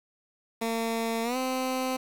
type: tone with pitch glide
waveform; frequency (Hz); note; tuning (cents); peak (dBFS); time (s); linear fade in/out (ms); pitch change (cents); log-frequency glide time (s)
15% pulse; 227.7 to 258.6; A#3 to C4; -40 to -20; -21; 0.61-1.97; 10; +220; 1.23-1.37
effects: 8-bit